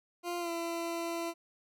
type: tone with pitch glide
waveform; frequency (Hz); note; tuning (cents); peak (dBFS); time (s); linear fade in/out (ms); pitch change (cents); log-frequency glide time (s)
20% pulse; 348.6 to 336.9; F4 to E4; -3 to +38; -29; 0.23-1.34; 50; -59; 0.39-0.5
effects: none